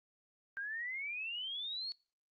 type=exponential sweep; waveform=sine; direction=up; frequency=1568 to 4435 Hz; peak=-38 dBFS; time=0.57-1.92 s; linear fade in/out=0 ms; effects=noise-tail reverb RT60 0.3 s tail -22 dB re dry + Opus 48 kbps